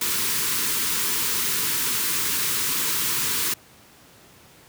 white band-stop noise, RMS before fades -24 dBFS, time 0.01-3.54 s, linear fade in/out 5 ms, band 490 to 900 Hz, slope 96 dB/octave, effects pink hiss -51 dBFS RMS until 4.68 s + high-pass 80 Hz 12 dB/octave

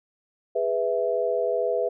sine chord, E major, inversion first, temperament just, 412 / 494.4 / 659.3 Hz, G#4 / B4 / E5, -14 / +2 / 0 cents, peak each -28 / -25 / -26 dBFS, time 0.55-1.89 s, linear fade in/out 10 ms, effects none

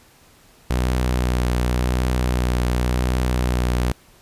sawtooth tone with vibrato, 61.74 Hz, B1, in tune, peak -14 dBFS, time 0.7-3.92 s, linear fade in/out 5 ms, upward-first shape triangle, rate 0.91 Hz, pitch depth 25 cents each way, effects pink hiss -52 dBFS RMS until 4.21 s + resampled to 32000 Hz

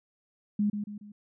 sine tone with echo, 207.2 Hz, G#3, 4 cents flat, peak -23 dBFS, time 0.59-0.7 s, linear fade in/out 5 ms, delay 140 ms, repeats 3, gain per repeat -7 dB, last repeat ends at 1.12 s, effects none

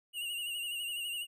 square tone with vibrato, 2838 Hz, F7, 27 cents sharp, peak -36 dBFS, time 0.13-1.27 s, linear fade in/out 50 ms, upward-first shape sine, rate 12 Hz, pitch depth 55 cents each way, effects none

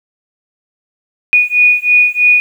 sine beating tone pair, 2462 / 2465.1 Hz, D#7 / D#7, -19 / -17 cents, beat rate 3.1 Hz, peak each -10 dBFS, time 1.33-2.4 s, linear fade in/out 0 ms, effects 7-bit

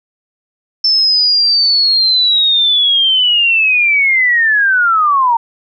sine linear sweep, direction down, 5320 to 904 Hz, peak -8 dBFS, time 0.84-5.37 s, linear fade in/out 5 ms, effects none

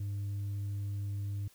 triangle tone with tanh clipping, 100.7 Hz, G2, 47 cents sharp, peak -34 dBFS, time 0-1.48 s, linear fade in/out 5 ms, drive 7 dB, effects white hiss -63 dBFS RMS until 1.54 s

